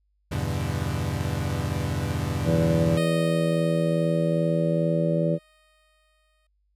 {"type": "chord", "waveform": "35% pulse", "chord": "E minor seventh", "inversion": "none", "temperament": "equal", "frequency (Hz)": [82.41, 98, 123.47, 146.83], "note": ["E2", "G2", "B2", "D3"], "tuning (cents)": [0, 0, 0, 0], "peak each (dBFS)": -29, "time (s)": [0.31, 2.98], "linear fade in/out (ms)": 10}
{"type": "harmonic tone", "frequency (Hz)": 82.41, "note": "E2", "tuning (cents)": 0, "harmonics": [2, 3, 4, 5, 6, 7], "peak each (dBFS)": [-23, -35, -30, -34, -30, -26], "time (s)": [2.44, 5.39], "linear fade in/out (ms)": 50}
{"type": "tone with exponential decay", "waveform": "10% pulse", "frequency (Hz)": 621, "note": "D#5", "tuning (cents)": -3, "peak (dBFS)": -21, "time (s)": [2.97, 6.47], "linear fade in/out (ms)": 5, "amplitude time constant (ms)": 760}
{"effects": ["added 50 Hz sine -66 dBFS peak until 6.75 s", "resampled to 32000 Hz"]}